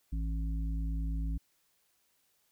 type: harmonic tone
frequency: 54.6 Hz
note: A1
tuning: 13 cents flat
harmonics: 1 / 3 / 5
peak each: -31 / -41 / -45 dBFS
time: 0.12-1.38 s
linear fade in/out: 10 ms
effects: white hiss -73 dBFS RMS until 2.51 s